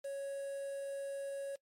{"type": "tone with quantisation", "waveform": "triangle", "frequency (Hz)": 554.4, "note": "C#5", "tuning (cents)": 0, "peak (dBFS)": -36, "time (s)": [0.04, 1.56], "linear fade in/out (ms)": 10, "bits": 9, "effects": ["noise-tail reverb RT60 0.1 s tail -22 dB re dry", "MP3 64 kbps"]}